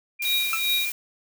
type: tone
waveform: sine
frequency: 2396 Hz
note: D7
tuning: 34 cents sharp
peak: -27 dBFS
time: 0.19-0.91 s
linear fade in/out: 20 ms
type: noise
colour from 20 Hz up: blue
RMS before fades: -31 dBFS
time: 0.22-0.92 s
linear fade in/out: 2 ms
type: tone with tremolo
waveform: square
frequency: 3800 Hz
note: A#7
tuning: 33 cents sharp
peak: -21 dBFS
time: 0.25-0.85 s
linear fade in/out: 0 ms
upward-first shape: triangle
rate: 2.6 Hz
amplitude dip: 100%
type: tone with exponential decay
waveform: 30% pulse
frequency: 1318.5 Hz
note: E6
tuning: in tune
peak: -19 dBFS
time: 0.53-0.64 s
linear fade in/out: 2 ms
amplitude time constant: 23 ms
effects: none